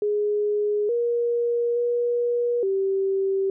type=tone with pitch steps; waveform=sine; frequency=416.2 / 474.3 / 479.9 / 387.9 Hz; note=G#4 / A#4 / B4 / G4; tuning=+4 / +30 / -50 / -18 cents; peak=-20 dBFS; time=0.02-3.5 s; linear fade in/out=2 ms; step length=870 ms; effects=none